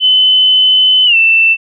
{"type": "tone with pitch glide", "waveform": "sine", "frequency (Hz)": [3031, 2669], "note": ["F#7", "E7"], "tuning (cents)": [41, 21], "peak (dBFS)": -5, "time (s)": [0, 1.57], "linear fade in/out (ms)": 50, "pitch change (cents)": -220, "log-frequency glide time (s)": [1.05, 1.16], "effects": []}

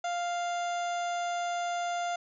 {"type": "harmonic tone", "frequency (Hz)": 698.5, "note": "F5", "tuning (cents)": 0, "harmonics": [1, 2, 3, 4, 5, 6, 7, 9, 10], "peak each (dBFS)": [-30, -39, -45, -48, -46, -56, -54, -49, -50], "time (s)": [0.04, 2.16], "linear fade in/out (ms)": 5, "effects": []}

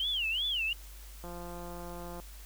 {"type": "tone with vibrato", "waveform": "sine", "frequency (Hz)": 3008, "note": "F#7", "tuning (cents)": 28, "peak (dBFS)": -29, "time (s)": [0, 0.73], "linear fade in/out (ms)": 2, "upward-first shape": "sine", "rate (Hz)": 2.7, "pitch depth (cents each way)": 250}
{"type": "click train", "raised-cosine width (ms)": 1, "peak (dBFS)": -31, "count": 168, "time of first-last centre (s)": [1.24, 2.2], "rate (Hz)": 174}
{"effects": ["added 50 Hz sine -46 dBFS peak until 2.45 s", "white hiss -54 dBFS RMS until 2.45 s"]}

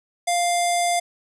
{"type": "tone with low-pass filter", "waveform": "square", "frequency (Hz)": 698.5, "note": "F5", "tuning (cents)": 0, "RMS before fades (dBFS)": -21, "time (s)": [0.27, 1], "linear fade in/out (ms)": 10, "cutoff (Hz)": 8900, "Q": 3.2, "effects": []}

